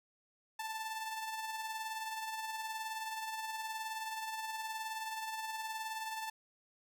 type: tone with tremolo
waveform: sawtooth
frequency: 882 Hz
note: A5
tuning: 4 cents sharp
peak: -33 dBFS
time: 0.59-6.3 s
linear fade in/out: 5 ms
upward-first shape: triangle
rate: 19 Hz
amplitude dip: 50%
effects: 12-bit